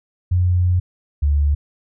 sine tone pair in turn, 89.7 / 72.42 Hz, F2 / D2, +47 / -24 cents, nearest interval major third, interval 371 cents, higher first, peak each -13 dBFS, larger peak neither, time 0.31-0.8 / 1.22-1.55 s, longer first, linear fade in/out 10 ms, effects none

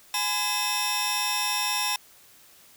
sawtooth tone cluster, 831 / 1016 / 2595 / 3625 / 5560 Hz, G#5 / B5 / E7 / A#7 / F8, +1 / +49 / -28 / -49 / -9 cents, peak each -28 dBFS, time 0.14-1.96 s, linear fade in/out 2 ms, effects white hiss -54 dBFS RMS until 2.76 s

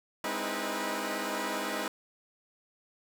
10% pulse tone cluster, 206.6 / 261.9 / 307.6 / 324.9 / 486.5 Hz, G#3 / C4 / D#4 / E4 / B4, -9 / +2 / -20 / -25 / -26 cents, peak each -30 dBFS, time 0.24-1.88 s, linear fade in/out 2 ms, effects none

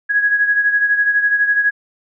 sine beating tone pair, 1661.2 / 1673.2 Hz, G#6 / G#6, 0 / +12 cents, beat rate 12 Hz, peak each -13 / -20 dBFS, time 0.09-1.71 s, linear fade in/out 20 ms, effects none

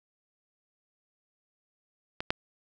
clicks, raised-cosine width 0.3 ms, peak -17 / -9 dBFS, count 2, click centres 2.205 / 2.305 s, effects none

